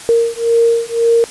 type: beating tone pair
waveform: sine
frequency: 462.8 / 464.7 Hz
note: A#4 / A#4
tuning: -13 / -5 cents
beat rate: 1.9 Hz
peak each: -13 dBFS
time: 0.09-1.24 s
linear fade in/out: 0 ms
effects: white hiss -32 dBFS RMS until 1.3 s + resampled to 24000 Hz